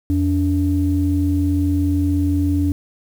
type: tone pair together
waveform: sine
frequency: 85.5 / 287.6 Hz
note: F2 / D4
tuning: -36 / -36 cents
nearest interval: octave + major sixth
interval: 2100 cents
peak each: -17 dBFS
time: 0.1-2.72 s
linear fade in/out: 0 ms
effects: tanh soft clip ceiling -7 dBFS + 7-bit